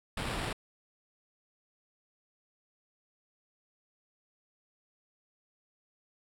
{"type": "noise with sample-and-hold", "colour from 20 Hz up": "pink", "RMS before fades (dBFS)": -35, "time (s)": [0.17, 0.53], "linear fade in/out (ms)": 5, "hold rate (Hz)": 6300, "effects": ["low-pass 11000 Hz 12 dB/octave"]}